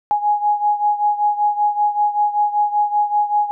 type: beating tone pair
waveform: sine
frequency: 830.6 / 835.8 Hz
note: G#5 / G#5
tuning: 0 / +11 cents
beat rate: 5.2 Hz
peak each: -16 / -20 dBFS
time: 0.11-3.51 s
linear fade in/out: 0 ms
effects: none